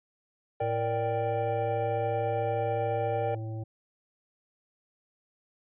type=chord; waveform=triangle; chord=G minor; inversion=first; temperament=equal; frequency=466.2 / 587.3 / 784 Hz; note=Bb4 / D5 / G5; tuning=0 / 0 / 0 cents; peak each=-30 dBFS; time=0.6-3.35 s; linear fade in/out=5 ms
type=harmonic tone; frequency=110.7 Hz; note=A2; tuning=11 cents sharp; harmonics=1 / 3 / 5 / 7; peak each=-33 / -43 / -47 / -50 dBFS; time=0.61-3.64 s; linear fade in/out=10 ms
effects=resampled to 8000 Hz